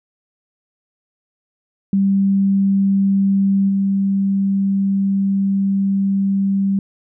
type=tone with level steps; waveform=sine; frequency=196 Hz; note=G3; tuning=in tune; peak=-12 / -14 dBFS; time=1.93-6.79 s; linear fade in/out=2 ms; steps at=3.68 s; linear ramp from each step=20 ms; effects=none

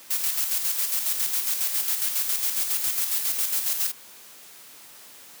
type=noise with tremolo; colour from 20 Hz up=blue; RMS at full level=-24 dBFS; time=0.1-3.92 s; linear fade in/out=10 ms; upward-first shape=square; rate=7.3 Hz; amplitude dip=45%; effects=white hiss -47 dBFS RMS until 5.4 s + high-pass 150 Hz 12 dB/octave

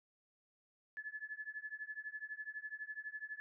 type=tone with tremolo; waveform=sine; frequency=1722 Hz; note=A6; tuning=38 cents flat; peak=-39 dBFS; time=0.97-3.4 s; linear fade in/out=0 ms; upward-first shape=triangle; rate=12 Hz; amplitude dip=100%; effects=none

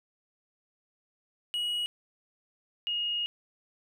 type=tone pair in turn; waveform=triangle / sine; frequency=2905 / 2867 Hz; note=F#7 / F7; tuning=-32 / +45 cents; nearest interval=unison; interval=23 cents; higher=first; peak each=-27 / -28 dBFS; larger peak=first; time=1.54-1.86 / 2.87-3.26 s; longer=second; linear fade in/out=0 ms; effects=none

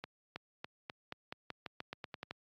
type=accelerating click train; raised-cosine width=0.3 ms; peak=-25 dBFS; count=14; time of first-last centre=0.04-2.31 s; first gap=320 ms; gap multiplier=0.89; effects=high-pass 100 Hz 12 dB/octave + AAC 64 kbps

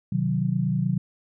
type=chord; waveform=sine; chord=C diminished; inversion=none; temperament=equal with one note detuned; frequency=128.64 / 155.56 / 185 Hz; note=C3 / Eb3 / Gb3; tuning=-29 / 0 / 0 cents; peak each=-26 / -26 / -25 dBFS; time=0.12-0.98 s; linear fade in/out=5 ms; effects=none

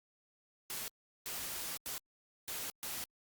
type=noise bursts at uneven times; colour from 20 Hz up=white; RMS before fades=-41 dBFS; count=5; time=0.7-0.88 / 1.26-1.77 / 1.86-1.98 / 2.48-2.7 / 2.83-3.04 s; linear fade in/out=0 ms; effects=Opus 48 kbps

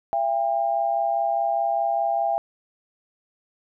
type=tone pair together; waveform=sine; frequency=676 / 800.9 Hz; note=E5 / G5; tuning=+43 / +37 cents; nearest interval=minor third; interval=294 cents; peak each=-23 dBFS; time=0.13-2.38 s; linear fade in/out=0 ms; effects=none

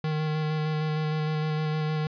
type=tone with vibrato; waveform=square; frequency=154.5 Hz; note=D#3; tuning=12 cents flat; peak=-26 dBFS; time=0.04-2.07 s; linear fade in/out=2 ms; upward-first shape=square; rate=6.5 Hz; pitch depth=13 cents each way; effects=resampled to 11025 Hz + 10-bit

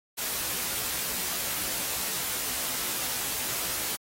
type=noise with comb filter; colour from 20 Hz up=white; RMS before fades=-31 dBFS; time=0.17-3.97 s; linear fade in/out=20 ms; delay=16 ms; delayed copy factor=+0.7; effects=AAC 48 kbps

